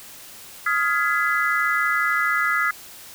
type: chord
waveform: sine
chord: F half-diminished seventh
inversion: third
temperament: just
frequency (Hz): 1257.2 / 1396.9 / 1676.3 / 2012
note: Eb6 / F6 / Ab6 / Cb7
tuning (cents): +18 / 0 / +16 / +32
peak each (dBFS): -24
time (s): 0.66-2.71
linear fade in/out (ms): 5
effects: white hiss -42 dBFS RMS until 3.14 s